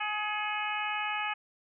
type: harmonic tone with a mistuned harmonic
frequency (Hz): 420.8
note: G#4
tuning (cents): +23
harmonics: 2 / 3 / 4 / 5 / 6 / 7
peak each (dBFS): -35 / -37 / -38 / -39 / -36 / -41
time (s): 0-1.34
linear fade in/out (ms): 10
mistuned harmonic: 5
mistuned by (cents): +51
effects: none